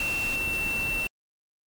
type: tone in noise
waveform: sine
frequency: 2700 Hz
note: E7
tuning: 41 cents sharp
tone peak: -26 dBFS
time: 0-1.07 s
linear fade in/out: 2 ms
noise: pink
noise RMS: -35 dBFS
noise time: 0-1.07 s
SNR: +6 dB
effects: Opus 48 kbps